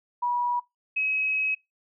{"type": "tone pair in turn", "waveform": "sine", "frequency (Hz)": [970, 2553], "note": ["B5", "D#7"], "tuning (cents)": [-31, 44], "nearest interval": "octave + perfect fourth", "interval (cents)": 1675, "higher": "second", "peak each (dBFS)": -23, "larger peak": "neither", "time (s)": [[0.22, 0.6], [0.96, 1.55]], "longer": "second", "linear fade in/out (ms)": 10, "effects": ["noise-tail reverb RT60 0.2 s tail -24 dB re dry"]}